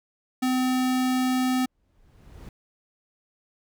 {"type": "tone", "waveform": "square", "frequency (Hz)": 255.8, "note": "C4", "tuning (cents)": -39, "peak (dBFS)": -22, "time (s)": [0.42, 1.66], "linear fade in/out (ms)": 10}
{"type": "noise with exponential growth", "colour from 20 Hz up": "brown", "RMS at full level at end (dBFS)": -39, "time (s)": [1.57, 2.49], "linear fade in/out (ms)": 1, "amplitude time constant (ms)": 200}
{"effects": []}